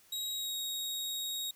sawtooth tone with pitch glide, 3820 to 3772 Hz, A#7 to A#7, +42 to +20 cents, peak -32 dBFS, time 0.12-1.51 s, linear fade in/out 5 ms, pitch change -22 cents, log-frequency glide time 0.31-0.56 s, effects white hiss -63 dBFS RMS until 1.55 s

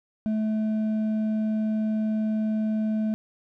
sine tone with hard clipping, 216.8 Hz, A3, 25 cents flat, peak -24 dBFS, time 0.26-3.14 s, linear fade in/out 0 ms, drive 4 dB, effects none

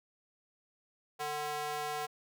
square tone with high-pass filter, 149.4 Hz, D3, 30 cents sharp, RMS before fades -37 dBFS, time 1.19-2.07 s, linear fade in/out 20 ms, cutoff 670 Hz, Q 1.7, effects none

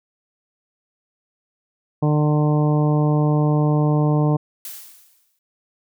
harmonic tone, 150 Hz, D3, 37 cents sharp, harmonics 1 / 2 / 3 / 4 / 5 / 6 / 7, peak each -16 / -22 / -26 / -28 / -30 / -32 / -33 dBFS, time 2.02-4.37 s, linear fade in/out 10 ms
blue noise with exponential decay, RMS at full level -31 dBFS, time 4.65-5.39 s, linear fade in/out 2 ms, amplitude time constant 160 ms
effects none

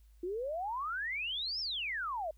sine exponential two-way sweep, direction up then down, 340 to 5480 to 597 Hz, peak -34 dBFS, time 0.23-2.31 s, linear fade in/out 5 ms, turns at 1.6 s, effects added 53 Hz sine -57 dBFS peak until 2.37 s + white hiss -75 dBFS RMS until 2.37 s

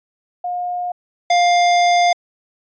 sine / square tone pair in turn, 714 / 702.5 Hz, F5 / F5, +38 / +10 cents, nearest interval unison, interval 28 cents, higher first, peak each -20 / -12 dBFS, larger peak second, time 0.44-0.92 / 1.3-2.13 s, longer second, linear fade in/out 5 ms, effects resampled to 16000 Hz

